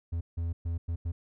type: tone bursts at uneven times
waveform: triangle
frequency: 84 Hz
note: E2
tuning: 33 cents sharp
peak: -27 dBFS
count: 5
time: 0.12-0.21 / 0.37-0.53 / 0.65-0.78 / 0.88-0.96 / 1.05-1.12 s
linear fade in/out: 10 ms
effects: none